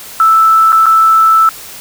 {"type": "tone with dropouts", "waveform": "sine", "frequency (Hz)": 1318.5, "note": "E6", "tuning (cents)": 0, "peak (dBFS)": -4, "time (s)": [0.2, 1.49], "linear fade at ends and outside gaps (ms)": 1, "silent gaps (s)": [[0.721, 0.728], [0.858, 0.865]], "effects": ["white hiss -30 dBFS RMS until 1.8 s"]}